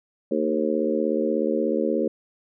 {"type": "harmonic tone with a mistuned harmonic", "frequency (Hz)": 76.6, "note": "D#2", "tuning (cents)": -27, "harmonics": [3, 4, 5, 6, 7], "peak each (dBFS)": [-27, -27, -27, -27, -27], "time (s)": [0.31, 2.08], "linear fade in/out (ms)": 5, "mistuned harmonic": 3, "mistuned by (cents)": -20, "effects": []}